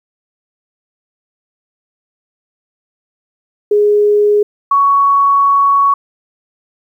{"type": "tone pair in turn", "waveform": "sine", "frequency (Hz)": [415.3, 1117.4], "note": ["G#4", "C#6"], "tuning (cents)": [0, 13], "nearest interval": "octave + perfect fourth", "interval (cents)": 1713, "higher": "second", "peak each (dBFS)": -7, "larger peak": "neither", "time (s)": [[3.71, 4.43], [4.71, 5.94]], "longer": "second", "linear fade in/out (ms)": 5, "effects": ["8-bit"]}